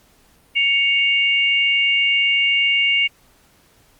sine tone pair together, 2223 / 2801 Hz, C#7 / F7, +4 / +4 cents, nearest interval major third, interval 400 cents, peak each -17 dBFS, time 0.55-3.08 s, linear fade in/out 20 ms, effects pink hiss -55 dBFS RMS until 3.99 s + Opus 48 kbps

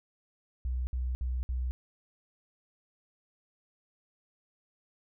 sine tone bursts, 62.7 Hz, B1, 27 cents sharp, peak -29 dBFS, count 4, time 0.65-1.71 s, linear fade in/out 0 ms, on 220 ms, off 60 ms, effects none

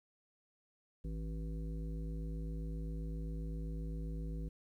harmonic tone, 53.8 Hz, A1, 38 cents flat, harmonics 1 / 3 / 5 / 7 / 9, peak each -39 / -44 / -51 / -56 / -56 dBFS, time 1.04-4.49 s, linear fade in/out 10 ms, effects 12-bit

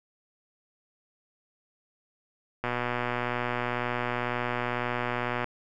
click train, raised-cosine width 0.5 ms, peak -14 dBFS, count 343, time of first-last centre 2.64-5.443 s, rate 122 Hz, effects none

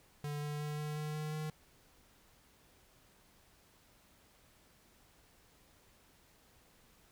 square tone with pitch steps, 146.83 / 148.02 / 149.22 / 150.44 / 151.66 / 152.89 / 154.13 Hz, D3 / D3 / D3 / D3 / D#3 / D#3 / D#3, 0 / +14 / +28 / +42 / -44 / -30 / -16 cents, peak -38 dBFS, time 0.24-1.5 s, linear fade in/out 2 ms, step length 180 ms, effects pink hiss -66 dBFS RMS until 7.11 s

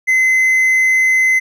triangle tone, 2049 Hz, C7, 37 cents flat, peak -8 dBFS, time 0.07-1.4 s, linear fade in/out 20 ms, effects none

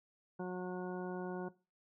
harmonic tone, 181.9 Hz, F#3, 29 cents flat, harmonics 1 / 2 / 3 / 4 / 5 / 6 / 8, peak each -41 / -42 / -48 / -49 / -50 / -56 / -53 dBFS, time 0.39-1.49 s, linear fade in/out 10 ms, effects noise-tail reverb RT60 0.3 s tail -19 dB re dry

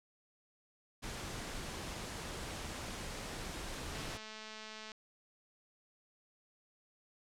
pink noise, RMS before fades -43 dBFS, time 1.02-4.18 s, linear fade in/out 20 ms
click train, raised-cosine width 0.2 ms, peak -31 dBFS, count 211, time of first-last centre 3.95-4.918 s, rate 217 Hz
effects low-pass 9000 Hz 12 dB/octave

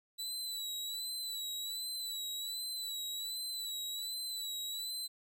sawtooth tone with vibrato, 3951 Hz, B7, in tune, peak -35 dBFS, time 0.18-5.08 s, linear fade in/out 20 ms, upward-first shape sine, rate 1.3 Hz, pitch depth 50 cents each way, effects none

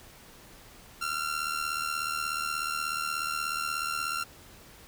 sawtooth tone with amplitude modulation, 1372 Hz, F6, 31 cents flat, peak -23 dBFS, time 1.01-4.24 s, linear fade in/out 10 ms, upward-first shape sine, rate 76.6 Hz, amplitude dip 70%, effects pink hiss -52 dBFS RMS until 4.87 s

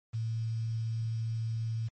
sine tone with quantisation, 112.9 Hz, A2, 45 cents sharp, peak -30 dBFS, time 0.13-1.89 s, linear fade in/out 20 ms, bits 9, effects MP3 32 kbps

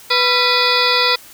harmonic tone with a mistuned harmonic, 493.9 Hz, B4, in tune, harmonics 1 / 2 / 3 / 4 / 5 / 7 / 8 / 9 / 10, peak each -21 / -21 / -21 / -21 / -21 / -21 / -21 / -21 / -21 dBFS, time 0.1-1.16 s, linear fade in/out 10 ms, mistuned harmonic 3, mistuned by -140 cents, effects white hiss -41 dBFS RMS until 1.33 s

